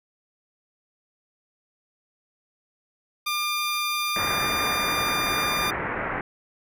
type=tone; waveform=15% pulse; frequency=1199 Hz; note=D6; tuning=36 cents sharp; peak=-18 dBFS; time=3.26-5.71 s; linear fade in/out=10 ms
type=low-pass noise; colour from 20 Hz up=white; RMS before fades=-29 dBFS; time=4.16-6.21 s; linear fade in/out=2 ms; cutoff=2100 Hz; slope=48 dB/octave
effects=none